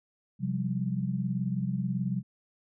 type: chord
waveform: sine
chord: C suspended fourth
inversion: none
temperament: equal with one note detuned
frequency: 130.81 / 177.56 / 196 Hz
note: C3 / F3 / G3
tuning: 0 / +29 / 0 cents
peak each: -32 dBFS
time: 0.39-2.23 s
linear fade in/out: 50 ms
effects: none